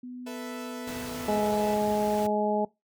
sine tone, 249 Hz, B3, 14 cents sharp, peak -37 dBFS, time 0.03-1.39 s, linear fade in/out 5 ms
sawtooth chord, A suspended second, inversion none, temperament equal, 440 / 493.9 / 659.3 Hz, A4 / B4 / E5, 0 / 0 / 0 cents, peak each -38 dBFS, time 0.26-1.75 s, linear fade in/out 10 ms
pink noise, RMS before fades -40 dBFS, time 0.87-2.27 s, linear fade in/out 5 ms
harmonic tone, 210 Hz, G#3, 19 cents sharp, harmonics 1 / 2 / 3 / 4, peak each -29 / -29 / -29 / -29 dBFS, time 1.28-2.65 s, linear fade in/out 5 ms
effects noise-tail reverb RT60 0.2 s tail -22 dB re dry + high-pass 60 Hz 12 dB/octave

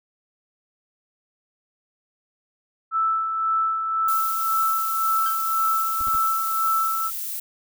sine tone with tremolo, 1318.5 Hz, E6, in tune, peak -18 dBFS, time 2.91-7.11 s, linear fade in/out 50 ms, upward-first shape sine, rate 1.9 Hz, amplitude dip 45%
violet noise, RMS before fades -30 dBFS, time 4.08-7.4 s, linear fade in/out 5 ms
sawtooth tone with exponential decay, 1568 Hz, G6, in tune, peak -28 dBFS, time 5.26-5.45 s, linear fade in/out 2 ms, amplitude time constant 41 ms
brown noise bursts, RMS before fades -35 dBFS, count 3, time 6-6.155 s, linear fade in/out 5 ms, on 23 ms, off 43 ms
effects none

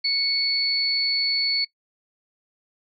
sine tone pair together, 2217 / 4434 Hz, C#7 / C#8, 0 / 0 cents, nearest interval octave, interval 1200 cents, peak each -28 / -20 dBFS, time 0.04-1.65 s, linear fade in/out 10 ms, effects noise-tail reverb RT60 0.1 s tail -21 dB re dry

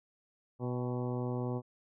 harmonic tone with a mistuned harmonic, 123.7 Hz, B2, 3 cents sharp, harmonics 1 / 2 / 3 / 4 / 5 / 6 / 7 / 8 / 9, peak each -35 / -38 / -40 / -42 / -47 / -49 / -49 / -51 / -53 dBFS, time 0.59-1.62 s, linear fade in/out 50 ms, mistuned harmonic 6, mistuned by +54 cents, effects none

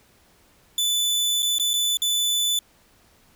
sawtooth tone with dropouts, 3493 Hz, A7, 13 cents flat, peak -17 dBFS, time 0.78-2.59 s, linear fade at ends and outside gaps 2 ms, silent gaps 1.423-1.428 / 1.584-1.597 / 1.734-1.738 / 1.971-2.019 s, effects pink hiss -58 dBFS RMS until 3.35 s

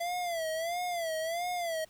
square tone with vibrato, 675 Hz, E5, 41 cents sharp, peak -32 dBFS, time 0-1.85 s, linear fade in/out 10 ms, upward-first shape sine, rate 1.5 Hz, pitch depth 110 cents each way, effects pink hiss -62 dBFS RMS until 1.89 s

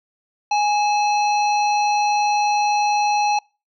harmonic tone with a mistuned harmonic, 830.6 Hz, G#5, in tune, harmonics 1 / 3 / 5 / 7, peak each -16 / -26 / -30 / -33 dBFS, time 0.51-3.39 s, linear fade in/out 5 ms, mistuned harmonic 3, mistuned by +75 cents, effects noise-tail reverb RT60 0.3 s tail -25 dB re dry

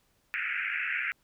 white band-pass noise, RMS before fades -32 dBFS, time 0.34-1.12 s, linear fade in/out 0 ms, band 1400 to 2600 Hz, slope 96 dB/octave, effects pink hiss -70 dBFS RMS until 1.23 s

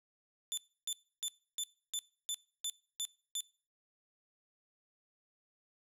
20% pulse tone bursts, 3520 Hz, A7, in tune, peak -29 dBFS, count 9, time 0.52-3.406 s, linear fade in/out 0 ms, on 54 ms, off 300 ms, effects noise-tail reverb RT60 0.4 s tail -22 dB re dry

